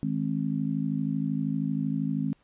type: harmonic tone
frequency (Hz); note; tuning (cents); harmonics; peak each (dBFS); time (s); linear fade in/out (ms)
52.8; G#1; +29; 3 / 4 / 5; -30 / -30 / -30; 0.03-2.33; 0
effects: pink hiss -66 dBFS RMS until 2.43 s + resampled to 8000 Hz